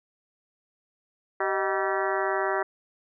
harmonic tone with a mistuned harmonic, 192.9 Hz, G3, 28 cents flat, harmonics 2 / 3 / 4 / 5 / 6 / 7 / 8 / 9 / 10, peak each -29 / -31 / -32 / -33 / -34 / -34 / -35 / -36 / -36 dBFS, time 1.4-2.63 s, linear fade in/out 5 ms, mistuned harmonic 3, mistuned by +120 cents, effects none

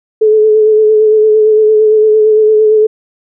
sine tone with vibrato, 431.1 Hz, A4, 35 cents flat, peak -4 dBFS, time 0.21-2.87 s, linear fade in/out 10 ms, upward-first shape sine, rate 8.8 Hz, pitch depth 25 cents each way, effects none

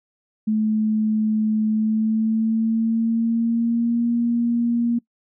sine tone with pitch glide, 216.3 to 235.9 Hz, A3 to A#3, -29 to +21 cents, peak -17 dBFS, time 0.47-4.99 s, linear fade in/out 10 ms, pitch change +150 cents, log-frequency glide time 1.68-4.07 s, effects noise-tail reverb RT60 0.1 s tail -22 dB re dry

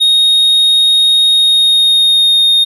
triangle tone with pitch glide, 3729 to 3693 Hz, A#7 to A#7, 0 to -17 cents, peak -5 dBFS, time 0-2.65 s, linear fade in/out 20 ms, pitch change -17 cents, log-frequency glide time 1.29-2.53 s, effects none

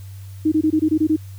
sine tone bursts, 311.8 Hz, D#4, 4 cents sharp, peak -13 dBFS, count 8, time 0.45-1.164 s, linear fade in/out 10 ms, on 70 ms, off 22 ms, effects added 97 Hz sine -33 dBFS peak until 1.38 s + white hiss -51 dBFS RMS until 1.38 s

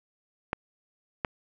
clicks, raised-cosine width 0.5 ms, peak -12 dBFS, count 2, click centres 0.531 / 1.248 s, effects none

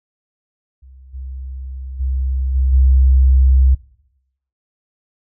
sine tone with level steps, 65.41 Hz, C2, in tune, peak -39 / -26 / -16 / -12 / -8 dBFS, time 0.82-3.75 s, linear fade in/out 10 ms, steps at 1.13 / 1.99 / 2.54 / 2.72 s, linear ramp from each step 20 ms, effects noise-tail reverb RT60 0.8 s tail -21 dB re dry

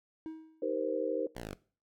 triangle tone with exponential decay, 318.3 Hz, D#4, 39 cents sharp, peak -34 dBFS, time 0.26-0.72 s, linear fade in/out 0 ms, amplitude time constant 100 ms
sine chord, C minor seventh, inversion first, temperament just, 314 / 392.4 / 470.9 / 523.3 Hz, Eb4 / G4 / Bb4 / C5, +16 / +2 / +18 / 0 cents, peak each -37 / -38 / -34 / -35 dBFS, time 0.62-1.27 s, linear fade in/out 5 ms
5% pulse linear sweep, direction down, 65.41 to 43.65 Hz, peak -29 dBFS, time 1.35-1.55 s, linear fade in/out 10 ms
effects noise-tail reverb RT60 0.4 s tail -20 dB re dry

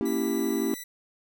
triangle chord, A# diminished seventh, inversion none, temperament equal, 233.1 / 277.2 / 329.6 / 392 Hz, A#3 / C#4 / E4 / G4, 0 / 0 / 0 / 0 cents, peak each -28 dBFS, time 0.01-0.74 s, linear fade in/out 0 ms
5% pulse tone, 1975.5 Hz, B6, in tune, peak -27 dBFS, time 0.05-0.84 s, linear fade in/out 10 ms
effects none

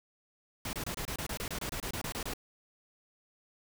pink noise bursts, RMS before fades -37 dBFS, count 16, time 0.65-2.336 s, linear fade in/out 2 ms, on 81 ms, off 26 ms, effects none

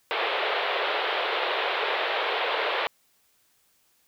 pink band-pass noise, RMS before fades -27 dBFS, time 0.11-2.87 s, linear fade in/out 0 ms, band 410 to 3800 Hz, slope 48 dB/octave, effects white hiss -66 dBFS RMS until 4.07 s

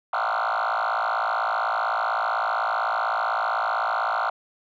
sine tone with frequency modulation, 1058 Hz, C6, 19 cents sharp, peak -19 dBFS, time 0.13-4.3 s, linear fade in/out 5 ms, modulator 55.8 Hz, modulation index 7.1, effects tanh soft clip ceiling -21 dBFS

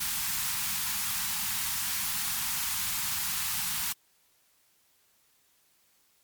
white band-stop noise, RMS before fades -31 dBFS, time 0-3.93 s, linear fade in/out 10 ms, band 230 to 800 Hz, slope 48 dB/octave, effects white hiss -67 dBFS RMS until 6.23 s + MP3 96 kbps

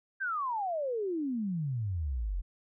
sine exponential sweep, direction down, 1615 to 41 Hz, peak -30 dBFS, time 0.2-2.42 s, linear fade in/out 20 ms, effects none

